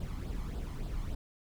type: noise with flanger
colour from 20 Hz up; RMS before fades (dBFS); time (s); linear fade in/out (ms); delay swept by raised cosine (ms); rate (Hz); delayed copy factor
brown; -37; 0-1.15; 5; 0.23 to 0.98; 3.5; +0.6
effects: none